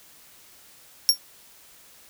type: tone with exponential decay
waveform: sawtooth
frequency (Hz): 5540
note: F8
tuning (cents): -15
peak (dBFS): -7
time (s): 1.09-1.18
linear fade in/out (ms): 0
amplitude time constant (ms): 19
effects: white hiss -52 dBFS RMS until 2.09 s